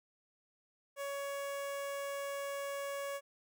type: tone with notch filter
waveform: sawtooth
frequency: 560 Hz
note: C#5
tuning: 18 cents sharp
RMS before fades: -40 dBFS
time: 0.96-3.21 s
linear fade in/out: 50 ms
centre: 4200 Hz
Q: 1.9
effects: none